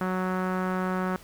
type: tone with low-pass filter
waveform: sawtooth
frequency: 185 Hz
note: F#3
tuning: in tune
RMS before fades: -28 dBFS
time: 0.01-1.16 s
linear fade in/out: 0 ms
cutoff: 1400 Hz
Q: 2.5
effects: pink hiss -51 dBFS RMS until 1.23 s